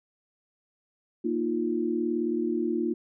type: chord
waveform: sine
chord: Bb suspended fourth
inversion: none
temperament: just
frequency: 233.1 / 310.8 / 349.6 Hz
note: Bb3 / Eb4 / F4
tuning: 0 / -2 / +2 cents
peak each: -30 / -30 / -28 dBFS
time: 1.24-2.94 s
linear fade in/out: 10 ms
effects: none